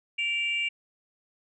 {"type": "tone pair together", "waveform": "sine", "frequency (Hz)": [2331, 2794], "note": ["D7", "F7"], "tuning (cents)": [-14, 0], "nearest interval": "minor third", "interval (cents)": 314, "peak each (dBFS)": [-27, -28], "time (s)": [0.18, 0.69], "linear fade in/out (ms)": 10, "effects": ["tanh soft clip ceiling -19 dBFS"]}